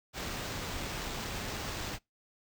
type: noise with sample-and-hold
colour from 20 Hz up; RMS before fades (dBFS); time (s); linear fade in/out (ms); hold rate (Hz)
pink; -38; 0.13-1.99; 50; 11025
effects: noise-tail reverb RT60 0.2 s tail -25 dB re dry